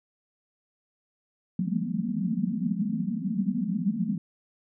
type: band-pass noise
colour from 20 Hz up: white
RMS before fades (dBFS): -28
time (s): 1.59-4.18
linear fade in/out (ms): 5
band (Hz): 170 to 240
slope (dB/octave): 96
effects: none